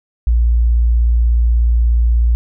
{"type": "tone", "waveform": "sine", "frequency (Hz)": 58.27, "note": "A#1", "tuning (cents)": 0, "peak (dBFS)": -9, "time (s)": [0.27, 2.35], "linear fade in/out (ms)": 0, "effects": []}